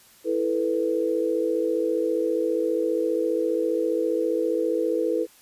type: chord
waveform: sine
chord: E suspended fourth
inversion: none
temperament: just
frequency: 329.6 / 439.5 / 494.4 Hz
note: E4 / A4 / B4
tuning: 0 / -2 / +2 cents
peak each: -26 / -26 / -25 dBFS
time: 0.24-5.27 s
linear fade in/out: 50 ms
effects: white hiss -54 dBFS RMS until 5.41 s + resampled to 32000 Hz